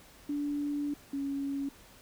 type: tone pair in turn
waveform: sine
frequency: 290 / 278.1 Hz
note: D4 / C#4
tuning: -22 / +6 cents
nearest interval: minor second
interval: 72 cents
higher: first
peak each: -30 / -31 dBFS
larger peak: first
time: 0.29-0.94 / 1.13-1.69 s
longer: first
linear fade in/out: 5 ms
effects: pink hiss -56 dBFS RMS until 2.01 s